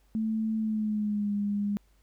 sine tone with pitch glide, 220 to 204.1 Hz, A3 to G#3, 0 to -30 cents, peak -26 dBFS, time 0.15-1.77 s, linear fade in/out 0 ms, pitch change -130 cents, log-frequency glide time 0.57-1.33 s, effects added 50 Hz sine -61 dBFS peak until 2.02 s + pink hiss -70 dBFS RMS until 2.02 s

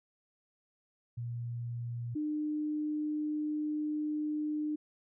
sine tone pair in turn, 118.9 / 302.2 Hz, A#2 / D4, +35 / +50 cents, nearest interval octave + major third, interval 1615 cents, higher second, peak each -35 / -31 dBFS, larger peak second, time 1.17-2.15 / 2.15-4.76 s, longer second, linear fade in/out 10 ms, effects none

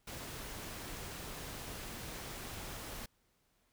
pink noise, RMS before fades -45 dBFS, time 0.07-3.06 s, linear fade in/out 5 ms, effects pink hiss -75 dBFS RMS until 3.72 s

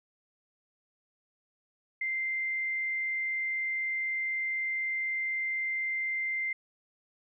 sine tone, 2088 Hz, C7, 4 cents flat, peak -29 dBFS, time 2.01-6.53 s, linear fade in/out 5 ms, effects none

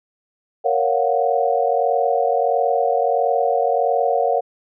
sine chord, Gb major seventh, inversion first, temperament equal, 466.2 / 554.4 / 698.5 / 740 Hz, Bb4 / Db5 / F5 / Gb5, 0 / 0 / 0 / 0 cents, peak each -21 dBFS, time 0.64-4.41 s, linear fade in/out 20 ms, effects none

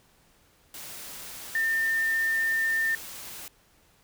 sine tone in noise, 1804 Hz, A6, 43 cents sharp, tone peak -23 dBFS, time 1.55-2.95 s, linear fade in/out 2 ms, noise white, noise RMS -41 dBFS, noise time 0.74-3.48 s, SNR +15 dB, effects pink hiss -62 dBFS RMS until 4.03 s

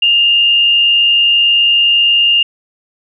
sine tone with frequency modulation, 2815 Hz, F7, 13 cents sharp, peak -7 dBFS, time 0.02-2.43 s, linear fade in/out 5 ms, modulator 98.2 Hz, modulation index 0.42, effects none

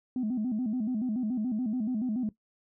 sine tone with vibrato, 233.1 Hz, A#3, in tune, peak -26 dBFS, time 0.16-2.29 s, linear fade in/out 2 ms, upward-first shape square, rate 7 Hz, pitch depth 150 cents each way, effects noise-tail reverb RT60 0.1 s tail -17 dB re dry + tanh soft clip ceiling -24 dBFS

